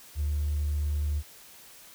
sine tone with hard clipping, 74.2 Hz, D2, 18 cents sharp, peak -26 dBFS, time 0.15-1.23 s, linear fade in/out 50 ms, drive 1 dB, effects white hiss -51 dBFS RMS until 1.94 s

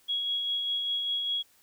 sine tone with tremolo, 3322 Hz, G#7, in tune, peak -26 dBFS, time 0.08-1.43 s, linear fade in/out 20 ms, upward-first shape sine, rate 5 Hz, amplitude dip 30%, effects white hiss -63 dBFS RMS until 1.62 s

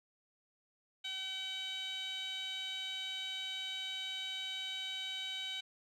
15% pulse tone with band-pass filter, 762 Hz, G5, 49 cents flat, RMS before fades -41 dBFS, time 1.04-5.61 s, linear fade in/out 10 ms, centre 3500 Hz, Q 5.6, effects none

